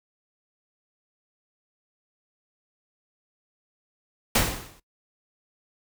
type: noise with exponential decay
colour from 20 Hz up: pink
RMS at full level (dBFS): -17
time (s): 4.35-4.8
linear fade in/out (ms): 5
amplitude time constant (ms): 96
effects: noise-tail reverb RT60 0.1 s tail -18 dB re dry